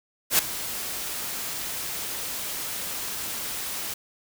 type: noise with ADSR envelope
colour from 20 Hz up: white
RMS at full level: -17 dBFS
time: 0.3-3.94 s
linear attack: 89 ms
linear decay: 4 ms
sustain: -15 dB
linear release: 5 ms
effects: none